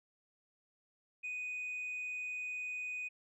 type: tone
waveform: sine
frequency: 2489 Hz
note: D#7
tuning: in tune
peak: -36 dBFS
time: 1.23-3.09 s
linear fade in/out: 20 ms
effects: tanh soft clip ceiling -36 dBFS